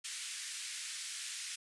white band-pass noise, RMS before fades -43 dBFS, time 0.04-1.56 s, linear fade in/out 10 ms, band 1700 to 9600 Hz, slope 24 dB/octave, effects resampled to 24000 Hz

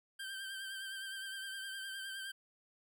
25% pulse tone with vibrato, 1568 Hz, G6, in tune, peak -38 dBFS, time 0.19-2.32 s, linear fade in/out 10 ms, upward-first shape triangle, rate 9.7 Hz, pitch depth 42 cents each way, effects none

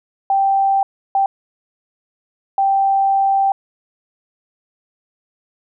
sine tone bursts at uneven times, 783 Hz, G5, 2 cents flat, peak -12 dBFS, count 3, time 0.3-0.83 / 1.15-1.26 / 2.58-3.52 s, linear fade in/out 2 ms, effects none

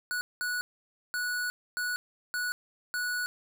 square tone bursts at uneven times, 1470 Hz, F#6, 12 cents flat, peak -30 dBFS, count 6, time 0.11-0.21 / 0.41-0.61 / 1.14-1.5 / 1.77-1.96 / 2.34-2.52 / 2.94-3.26 s, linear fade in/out 0 ms, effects none

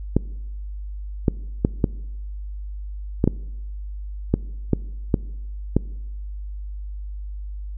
clicks, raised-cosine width 3 ms, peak -3 dBFS, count 10, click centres 0.166 / 1.282 / 1.649 / 1.842 / 3.241 / 3.276 / 4.34 / 4.733 / 5.142 / 5.766 s, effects noise-tail reverb RT60 1.0 s tail -22 dB re dry + added 50 Hz sine -29 dBFS peak until 7.77 s

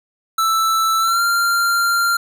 square tone with pitch glide, 1322 to 1386.1 Hz, E6 to F6, +5 to -13 cents, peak -15 dBFS, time 0.38-2.17 s, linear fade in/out 5 ms, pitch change +82 cents, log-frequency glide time 0.99-1.22 s, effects none

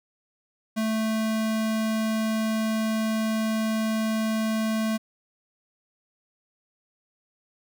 square tone, 220 Hz, A3, in tune, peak -24 dBFS, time 0.76-4.98 s, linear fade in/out 20 ms, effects none

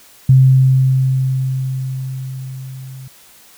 sine tone with level ramp, 131.4 Hz, C3, 8 cents sharp, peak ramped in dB -4 to -30 dBFS, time 0.29-3.08 s, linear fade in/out 5 ms, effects white hiss -45 dBFS RMS until 3.57 s

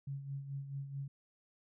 sine tone with tremolo, 138.59 Hz, C#3, in tune, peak -37 dBFS, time 0.07-1.08 s, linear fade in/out 5 ms, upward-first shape sine, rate 4.6 Hz, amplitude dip 60%, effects none

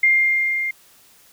sine tone with level ramp, 2111 Hz, C7, 15 cents sharp, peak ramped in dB -11 to -21 dBFS, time 0.03-0.71 s, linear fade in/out 5 ms, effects white hiss -52 dBFS RMS until 1.32 s

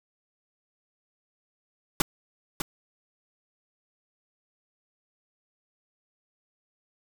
pink noise with echo, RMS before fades -22 dBFS, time 2-2.02 s, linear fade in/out 2 ms, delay 600 ms, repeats 1, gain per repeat -8 dB, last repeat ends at 2.62 s, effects none

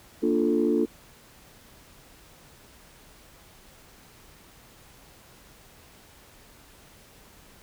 sine chord, Bb major seventh, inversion none, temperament equal, 233.1 / 293.7 / 349.2 / 440 Hz, Bb3 / D4 / F4 / A4, 0 / 0 / 0 / 0 cents, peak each -26 / -25 / -25 / -26 dBFS, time 0.22-0.86 s, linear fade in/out 20 ms, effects tanh soft clip ceiling -12 dBFS + pink hiss -53 dBFS RMS until 7.62 s

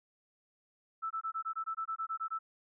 sine tone bursts, 1318.5 Hz, E6, in tune, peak -33 dBFS, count 13, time 1.02-2.39 s, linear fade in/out 20 ms, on 86 ms, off 21 ms, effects none

